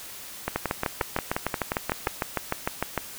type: two click trains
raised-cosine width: 0.5 ms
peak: -9 / -10 dBFS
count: 17 / 10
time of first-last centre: 0.56-2.977 / 0.48-2.073 s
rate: 6.62 / 5.65 Hz
effects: white hiss -41 dBFS RMS until 3.18 s